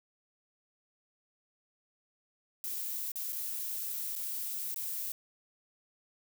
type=noise with dropouts; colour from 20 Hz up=violet; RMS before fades=-37 dBFS; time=2.64-5.12 s; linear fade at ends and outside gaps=1 ms; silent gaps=3.118-3.157 / 3.324-3.328 / 4.154-4.161 / 4.744-4.76 s; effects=none